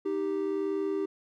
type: tone pair together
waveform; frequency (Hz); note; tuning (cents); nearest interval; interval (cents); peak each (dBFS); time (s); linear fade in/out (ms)
triangle; 311.1 / 392; D#4 / G4; 0 / 0; major third; 400; -31 / -27; 0.05-1.06; 10
effects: none